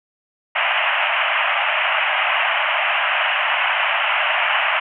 white band-pass noise, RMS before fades -19 dBFS, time 0.55-4.8 s, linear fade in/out 10 ms, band 600 to 3000 Hz, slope 96 dB/octave, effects none

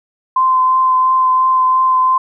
sine tone with vibrato, 1034 Hz, C6, 21 cents flat, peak -9 dBFS, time 0.36-2.18 s, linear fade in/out 5 ms, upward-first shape triangle, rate 2.9 Hz, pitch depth 14 cents each way, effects none

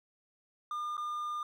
triangle tone with dropouts, 1207 Hz, D6, 47 cents sharp, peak -32 dBFS, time 0.71-1.43 s, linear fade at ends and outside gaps 2 ms, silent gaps 0.969-0.978 s, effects none

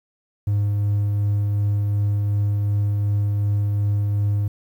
triangle tone with tremolo, 102.5 Hz, G#2, 22 cents flat, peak -14 dBFS, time 0.47-4.48 s, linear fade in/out 5 ms, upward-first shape triangle, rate 2.7 Hz, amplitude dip 25%, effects tanh soft clip ceiling -11 dBFS + 9-bit

